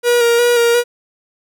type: tone with vibrato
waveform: 45% pulse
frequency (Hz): 475.5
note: A#4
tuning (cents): +34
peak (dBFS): -10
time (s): 0.03-0.84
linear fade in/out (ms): 50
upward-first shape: square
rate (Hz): 2.8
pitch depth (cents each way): 21
effects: none